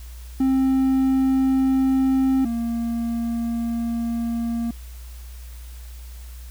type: tone pair in turn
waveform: triangle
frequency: 264.6 / 232.7 Hz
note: C4 / A#3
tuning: +20 / -3 cents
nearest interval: major second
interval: 223 cents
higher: first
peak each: -14 / -20 dBFS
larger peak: first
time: 0.4-2.45 / 2.45-4.71 s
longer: second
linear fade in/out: 5 ms
effects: added 60 Hz sine -35 dBFS peak until 6.5 s + white hiss -49 dBFS RMS until 6.5 s